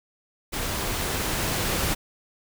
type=noise with level ramp; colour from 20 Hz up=pink; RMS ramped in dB=-29 to -25 dBFS; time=0.52-1.95 s; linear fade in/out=20 ms; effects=none